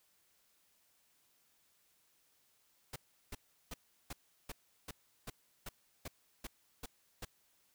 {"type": "noise bursts", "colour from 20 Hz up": "pink", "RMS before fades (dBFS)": -44, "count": 12, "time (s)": [2.93, 7.25], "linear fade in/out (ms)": 5, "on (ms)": 30, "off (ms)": 360, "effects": ["white hiss -73 dBFS RMS until 7.74 s"]}